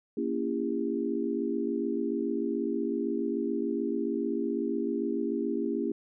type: chord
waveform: sine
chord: A# diminished seventh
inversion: none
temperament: just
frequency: 233.1 / 279.7 / 335.6 / 402.8 Hz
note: A#3 / C#4 / E4 / G4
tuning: 0 / +16 / +31 / +47 cents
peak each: -33 dBFS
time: 0.17-5.92 s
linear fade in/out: 5 ms
effects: none